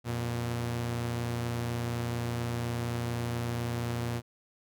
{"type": "tone pair together", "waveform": "sawtooth", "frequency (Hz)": [87.31, 118.87], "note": ["F2", "A#2"], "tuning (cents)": [0, 34], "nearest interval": "perfect fourth", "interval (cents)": 534, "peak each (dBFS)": [-36, -27], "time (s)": [0.04, 4.22], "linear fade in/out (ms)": 50, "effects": []}